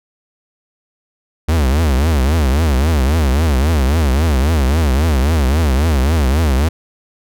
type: tone with vibrato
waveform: 45% pulse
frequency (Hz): 72.8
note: D2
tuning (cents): -15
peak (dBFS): -11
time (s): 1.48-6.69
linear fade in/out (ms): 10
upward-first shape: triangle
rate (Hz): 3.7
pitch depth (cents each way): 280
effects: none